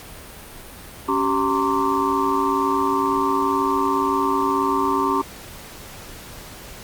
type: tone cluster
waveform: sine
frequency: 278.4 / 386.6 / 919 / 1056 / 1158 Hz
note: C#4 / G4 / A#5 / C6 / D6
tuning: +8 / -24 / -25 / +16 / -25 cents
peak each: -24 dBFS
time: 1.08-5.22 s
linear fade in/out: 10 ms
effects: pink hiss -39 dBFS RMS until 6.83 s + Opus 48 kbps